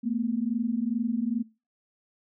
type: tone pair together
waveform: sine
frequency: 222 / 244.4 Hz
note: A3 / B3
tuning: +16 / -18 cents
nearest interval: major second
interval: 166 cents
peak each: -28 dBFS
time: 0.03-1.43 s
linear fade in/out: 20 ms
effects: noise-tail reverb RT60 0.3 s tail -22 dB re dry